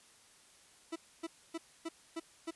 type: tone bursts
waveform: 40% pulse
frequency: 329.4 Hz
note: E4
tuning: 1 cent flat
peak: -36 dBFS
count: 6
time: 0.92-2.51 s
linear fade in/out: 10 ms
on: 40 ms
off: 270 ms
effects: white hiss -62 dBFS RMS until 2.55 s + resampled to 24000 Hz